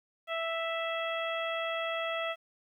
harmonic tone, 659.3 Hz, E5, in tune, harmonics 1 / 2 / 3 / 4 / 5, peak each -34 / -37 / -39 / -40 / -41 dBFS, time 0.27-2.36 s, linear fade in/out 50 ms, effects 11-bit

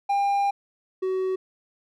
triangle tone pair in turn, 801 / 375.8 Hz, G5 / F#4, +37 / +27 cents, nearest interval octave + minor second, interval 1310 cents, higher first, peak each -18 / -21 dBFS, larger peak first, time 0.09-0.51 / 1.02-1.36 s, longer first, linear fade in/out 10 ms, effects none

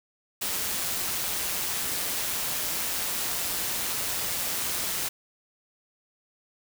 white noise with amplitude modulation, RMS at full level -28 dBFS, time 0.41-5.09 s, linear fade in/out 10 ms, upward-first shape sine, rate 176 Hz, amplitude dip 35%, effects none

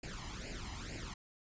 pink noise with flanger, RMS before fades -44 dBFS, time 0.03-1.14 s, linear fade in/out 5 ms, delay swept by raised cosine 0.41 to 1.01 ms, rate 2.2 Hz, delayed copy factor +0.8, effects resampled to 16000 Hz

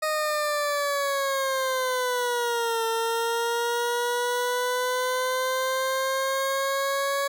20% pulse linear two-way sweep, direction down then up, 622.3 to 452.6 to 560 Hz, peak -19 dBFS, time 0.02-7.28 s, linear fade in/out 10 ms, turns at 2.85 s, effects none

